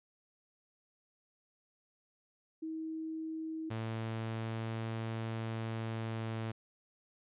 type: tone pair in turn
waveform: sine / sawtooth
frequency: 319.2 / 112.46 Hz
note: D#4 / A2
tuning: +44 / +38 cents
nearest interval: octave + tritone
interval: 1806 cents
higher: first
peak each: -37 / -32 dBFS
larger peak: second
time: 2.62-3.7 / 3.7-6.52 s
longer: second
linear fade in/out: 10 ms
effects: resampled to 8000 Hz